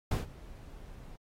brown noise with ADSR envelope, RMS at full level -25 dBFS, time 0.11-1.16 s, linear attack 5 ms, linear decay 140 ms, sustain -23 dB, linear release 5 ms, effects AAC 48 kbps

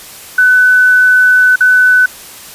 sine tone with dropouts, 1501 Hz, F#6, 24 cents sharp, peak -4 dBFS, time 0.38-2.06 s, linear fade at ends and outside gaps 5 ms, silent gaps 1.559-1.606 s, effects white hiss -32 dBFS RMS until 2.54 s + resampled to 32000 Hz

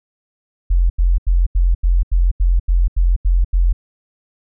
sine tone bursts, 43.65 Hz, F1, in tune, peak -10 dBFS, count 11, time 0.7-3.73 s, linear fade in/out 10 ms, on 200 ms, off 83 ms, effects none

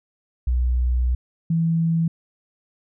sine tone pair in turn, 61.74 / 164.83 Hz, B1 / E3, 0 / 0 cents, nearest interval octave + perfect fourth, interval 1700 cents, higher second, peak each -17 dBFS, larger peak neither, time 0.47-1.15 / 1.5-2.08 s, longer first, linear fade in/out 5 ms, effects none

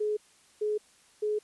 sine tone bursts, 422.9 Hz, G#4, 31 cents sharp, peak -26 dBFS, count 3, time 0-1.39 s, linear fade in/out 10 ms, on 170 ms, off 440 ms, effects white hiss -61 dBFS RMS until 1.43 s + resampled to 24000 Hz

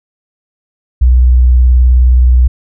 sine tone with vibrato, 62.1 Hz, B1, 10 cents sharp, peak -3 dBFS, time 1.01-2.48 s, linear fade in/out 10 ms, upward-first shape square, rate 19 Hz, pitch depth 38 cents each way, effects none

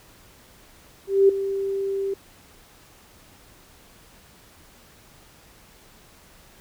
sine tone with ADSR envelope, 392 Hz, G4, in tune, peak -10 dBFS, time 1.07-2.14 s, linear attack 220 ms, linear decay 6 ms, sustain -13 dB, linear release 5 ms, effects pink hiss -52 dBFS RMS until 6.6 s

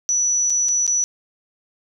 sine tone with dropouts, 5920 Hz, F#8, in tune, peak -16 dBFS, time 0.09-1.04 s, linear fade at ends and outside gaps 0 ms, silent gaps 0.499-0.503 / 0.685-0.689 / 0.866-0.877 s, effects none

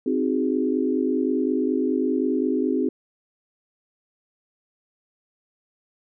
sine chord, Ab dominant seventh, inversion first, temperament equal, 261.6 / 311.1 / 370 / 415.3 Hz, C4 / Eb4 / Gb4 / Ab4, 0 / 0 / 0 / 0 cents, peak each -23 / -26 / -27 / -27 dBFS, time 0.06-2.89 s, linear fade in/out 5 ms, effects none

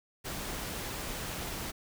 pink noise, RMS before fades -38 dBFS, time 0.24-1.72 s, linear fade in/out 20 ms, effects none

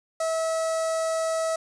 sawtooth tone with notch filter, 648 Hz, E5, 30 cents flat, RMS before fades -26 dBFS, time 0.2-1.56 s, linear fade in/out 5 ms, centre 2900 Hz, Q 0.59, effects resampled to 22050 Hz + 8-bit

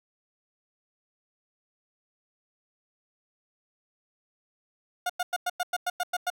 30% pulse tone bursts, 717 Hz, F5, 45 cents sharp, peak -23 dBFS, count 10, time 5.06-6.302 s, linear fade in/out 5 ms, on 36 ms, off 98 ms, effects none

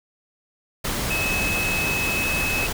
sine tone in noise, 2578 Hz, E7, 39 cents flat, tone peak -23 dBFS, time 1.1-2.67 s, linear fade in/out 10 ms, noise pink, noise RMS -26 dBFS, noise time 0.84-2.73 s, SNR 0 dB, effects none

